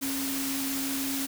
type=tone in noise; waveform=sine; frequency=271.7 Hz; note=C#4; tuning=35 cents flat; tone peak=-31 dBFS; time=0.01-1.27 s; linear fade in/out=20 ms; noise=white; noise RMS=-33 dBFS; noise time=0.01-1.27 s; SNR=-1 dB; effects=none